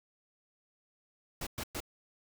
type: noise bursts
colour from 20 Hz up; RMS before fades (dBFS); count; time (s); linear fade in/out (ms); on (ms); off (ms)
pink; -38; 3; 1.41-1.804; 5; 58; 110
effects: none